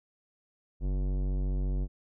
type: tone with tanh clipping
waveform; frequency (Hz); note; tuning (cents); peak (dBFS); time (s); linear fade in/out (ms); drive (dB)
sine; 47.33; F#1; +40; -29; 0.8-1.88; 50; 17
effects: none